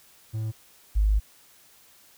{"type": "tone pair in turn", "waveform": ["triangle", "sine"], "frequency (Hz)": [110, 51.91], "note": ["A2", "G#1"], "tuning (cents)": [0, 0], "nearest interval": "octave + minor second", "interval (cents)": 1300, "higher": "first", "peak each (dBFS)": [-25, -18], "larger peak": "second", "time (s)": [[0.33, 0.52], [0.95, 1.2]], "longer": "second", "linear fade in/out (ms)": 20, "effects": ["white hiss -56 dBFS RMS until 2.17 s"]}